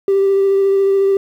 triangle tone with vibrato, 392 Hz, G4, in tune, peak -7 dBFS, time 0.08-1.17 s, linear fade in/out 2 ms, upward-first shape sine, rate 14 Hz, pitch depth 13 cents each way, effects tanh soft clip ceiling -7 dBFS + 8-bit

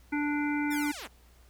harmonic tone, 293.7 Hz, D4, in tune, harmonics 1 / 3 / 5 / 7 / 8, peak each -28 / -37 / -37 / -38 / -41 dBFS, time 0.12-0.92 s, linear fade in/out 10 ms
5% pulse linear sweep, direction down, 1881 to 157.8 Hz, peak -28 dBFS, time 0.7-1.08 s, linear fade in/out 20 ms
effects added 60 Hz sine -56 dBFS peak until 1.49 s + pink hiss -63 dBFS RMS until 1.49 s

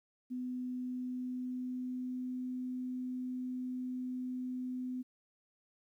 sine tone with pitch glide, 251.1 to 253 Hz, B3 to B3, +29 to +42 cents, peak -36 dBFS, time 0.3-5.03 s, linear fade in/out 20 ms, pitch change +13 cents, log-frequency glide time 0.67-2.38 s, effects 12-bit

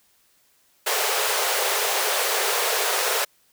pink high-pass noise, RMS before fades -23 dBFS, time 0.86-3.25 s, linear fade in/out 10 ms, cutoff 390 Hz, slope 96 dB/octave, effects white hiss -62 dBFS RMS until 3.52 s

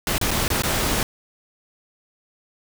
pink noise with dropouts, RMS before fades -22 dBFS, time 0.07-1.03 s, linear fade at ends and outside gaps 1 ms, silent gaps 0.181-0.213 / 0.308-0.313 / 0.48-0.502 / 0.621-0.635 s, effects none

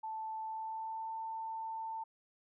sine tone with pitch glide, 880 to 893.3 Hz, A5 to A5, 0 to +26 cents, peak -38 dBFS, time 0.03-2.04 s, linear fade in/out 10 ms, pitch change +26 cents, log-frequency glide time 0.42-1.14 s, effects none

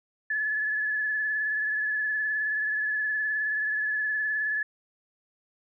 sine tone with vibrato, 1719 Hz, A6, 41 cents flat, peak -25 dBFS, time 0.3-4.63 s, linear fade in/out 5 ms, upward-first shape triangle, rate 19 Hz, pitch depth 37 cents each way, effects none

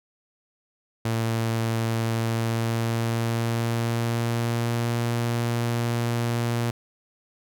sawtooth tone with pitch glide, 113.9 to 117.98 Hz, A#2 to A#2, -40 to +21 cents, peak -19 dBFS, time 1.05-6.71 s, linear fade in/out 5 ms, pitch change +61 cents, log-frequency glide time 2.05-5.01 s, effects none

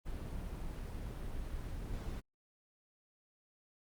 brown noise, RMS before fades -41 dBFS, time 0.05-2.21 s, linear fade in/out 20 ms, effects Opus 24 kbps

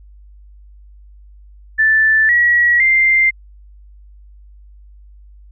sine tone with pitch steps, 1760 / 1919.3 / 2093 Hz, A6 / B6 / C7, 0 / -50 / 0 cents, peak -9 dBFS, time 1.78-3.31 s, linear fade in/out 20 ms, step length 510 ms, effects added 50 Hz sine -39 dBFS peak until 5.51 s

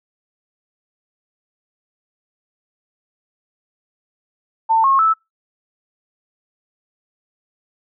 sine tone with pitch steps, 896 / 1084.2 / 1311.8 Hz, A5 / C#6 / E6, +31 / -39 / -9 cents, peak -11 dBFS, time 4.69-5.14 s, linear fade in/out 20 ms, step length 150 ms, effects noise-tail reverb RT60 0.2 s tail -26 dB re dry

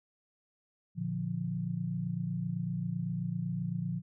sine chord, Bb major, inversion none, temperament equal, 116.54 / 146.83 / 174.61 Hz, Bb2 / D3 / F3, 0 / 0 / 0 cents, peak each -38 / -37 / -34 dBFS, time 0.95-4.02 s, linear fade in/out 50 ms, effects none

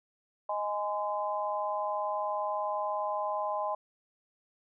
sine chord, Ab major, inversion second, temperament equal with one note detuned, 622.3 / 830.6 / 1027.3 Hz, Eb5 / Ab5 / C6, 0 / 0 / -32 cents, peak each -34 dBFS, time 0.49-3.75 s, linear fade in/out 5 ms, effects none

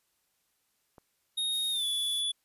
click, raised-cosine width 1 ms, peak -37 dBFS, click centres 0.982 s
square tone with pitch glide, 3729 to 3439 Hz, A#7 to A7, 0 to -40 cents, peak -29 dBFS, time 1.37-2.32 s, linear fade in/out 10 ms, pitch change -140 cents, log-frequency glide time 1.71-1.85 s
violet noise, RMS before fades -44 dBFS, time 1.5-2.24 s, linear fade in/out 50 ms
effects white hiss -75 dBFS RMS until 2.44 s + resampled to 32000 Hz

